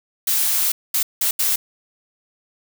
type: noise bursts at uneven times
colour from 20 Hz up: blue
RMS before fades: -19 dBFS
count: 4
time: 0.27-0.72 / 0.94-1.03 / 1.21-1.31 / 1.39-1.56 s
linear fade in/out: 5 ms
effects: none